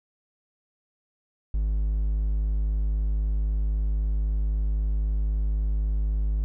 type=tone; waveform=triangle; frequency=51.91 Hz; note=G#1; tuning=in tune; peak=-20 dBFS; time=1.54-6.44 s; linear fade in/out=0 ms; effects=none